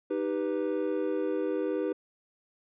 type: chord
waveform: triangle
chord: Eb augmented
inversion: none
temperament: equal with one note detuned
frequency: 311.1 / 392 / 492.5 Hz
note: Eb4 / G4 / B4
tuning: 0 / 0 / -5 cents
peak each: -30 dBFS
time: 0.1-1.93 s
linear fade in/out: 10 ms
effects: resampled to 8000 Hz